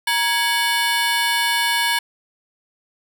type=ring-modulated tone; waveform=20% pulse; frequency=1300 Hz; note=E6; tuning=24 cents flat; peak=-9 dBFS; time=0.07-1.99 s; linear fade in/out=5 ms; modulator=360 Hz; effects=none